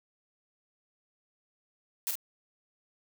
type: noise with echo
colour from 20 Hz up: blue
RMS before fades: -31 dBFS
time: 2.07-2.11 s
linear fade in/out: 0 ms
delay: 44 ms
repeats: 1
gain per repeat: -4 dB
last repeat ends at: 2.154 s
effects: none